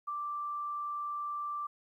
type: tone with ADSR envelope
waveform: sine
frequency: 1174.7 Hz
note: D6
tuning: in tune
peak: -32 dBFS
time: 0.07-1.67 s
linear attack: 14 ms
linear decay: 15 ms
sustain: -2 dB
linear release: 7 ms
effects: 12-bit